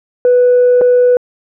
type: tone with dropouts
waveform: sine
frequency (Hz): 493.9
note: B4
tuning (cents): 0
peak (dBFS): -4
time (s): 0.25-1.17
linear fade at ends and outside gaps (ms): 1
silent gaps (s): 0.812-0.816
effects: tanh soft clip ceiling -3 dBFS